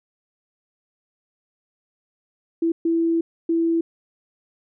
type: tone bursts at uneven times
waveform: sine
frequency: 331.7 Hz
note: E4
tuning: 11 cents sharp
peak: -17 dBFS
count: 3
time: 2.62-2.72 / 2.85-3.21 / 3.49-3.81 s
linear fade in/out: 5 ms
effects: none